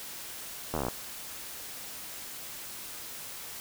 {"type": "slowing click train", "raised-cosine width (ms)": 1, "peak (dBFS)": -17, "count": 11, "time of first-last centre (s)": [0.74, 0.884], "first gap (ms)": 12, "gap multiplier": 1.04, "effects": ["white hiss -42 dBFS RMS until 3.6 s"]}